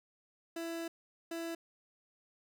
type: tone bursts at uneven times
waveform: 30% pulse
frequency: 332.7 Hz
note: E4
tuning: 16 cents sharp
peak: -35 dBFS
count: 2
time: 0.56-0.88 / 1.31-1.55 s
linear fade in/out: 5 ms
effects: none